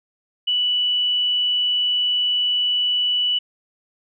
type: tone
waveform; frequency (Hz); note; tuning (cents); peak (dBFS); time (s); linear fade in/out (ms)
sine; 2960; F#7; 0; -17; 0.47-3.39; 10
effects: none